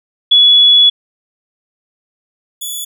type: tone pair in turn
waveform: sine / 10% pulse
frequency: 3396 / 3428 Hz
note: G#7 / A7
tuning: +38 / -46 cents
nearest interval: unison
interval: 16 cents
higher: second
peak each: -4 / -13 dBFS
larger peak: first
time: 0.31-0.9 / 2.61-2.85 s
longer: first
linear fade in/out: 10 ms
effects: none